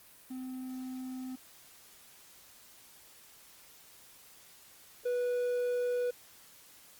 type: tone pair in turn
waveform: triangle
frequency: 257.4 / 490.3 Hz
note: C4 / B4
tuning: -28 / -13 cents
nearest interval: major seventh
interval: 1115 cents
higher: second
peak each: -36 / -27 dBFS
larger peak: second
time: 0.3-1.36 / 5.05-6.11 s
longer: neither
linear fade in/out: 10 ms
effects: white hiss -57 dBFS RMS until 6.99 s + Opus 32 kbps